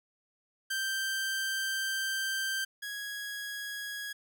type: tone pair in turn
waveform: sawtooth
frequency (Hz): 1567 / 1660.2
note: G6 / G#6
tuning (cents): -1 / -1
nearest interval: minor second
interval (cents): 100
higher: second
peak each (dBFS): -27 / -33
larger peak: first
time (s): 0.7-2.65 / 2.82-4.13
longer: first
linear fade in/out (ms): 10
effects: none